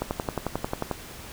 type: click train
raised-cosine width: 1 ms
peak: -12 dBFS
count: 11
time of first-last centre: 0.02-0.913 s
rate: 11.2 Hz
effects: pink hiss -42 dBFS RMS until 1.32 s